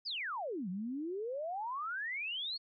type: exponential two-way sweep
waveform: sine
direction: down then up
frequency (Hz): 5230 to 174.61 to 4457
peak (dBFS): -36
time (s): 0.05-2.58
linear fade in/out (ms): 20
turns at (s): 0.69
effects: none